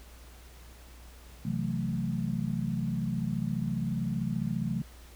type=chord; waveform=sine; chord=F# half-diminished seventh; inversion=second; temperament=equal; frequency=130.81 / 164.81 / 185 / 220 Hz; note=C3 / E3 / F#3 / A3; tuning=0 / 0 / 0 / 0 cents; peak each=-34 dBFS; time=1.45-4.82 s; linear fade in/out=5 ms; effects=added 60 Hz sine -49 dBFS peak until 5.15 s + pink hiss -55 dBFS RMS until 5.15 s